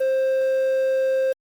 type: tone with quantisation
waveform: triangle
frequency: 528 Hz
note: C5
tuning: 16 cents sharp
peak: -16 dBFS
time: 0-1.33 s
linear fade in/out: 10 ms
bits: 7
effects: Opus 32 kbps